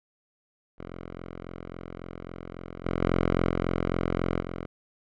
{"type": "tone with level steps", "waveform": "5% pulse", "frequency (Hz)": 43.65, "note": "F1", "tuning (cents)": 0, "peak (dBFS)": [-27, -15, -11, -14, -22], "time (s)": [0.78, 4.66], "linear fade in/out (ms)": 10, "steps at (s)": [2.85, 3.02, 3.49, 4.4], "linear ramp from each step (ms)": 2, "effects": ["low-pass 2000 Hz 12 dB/octave"]}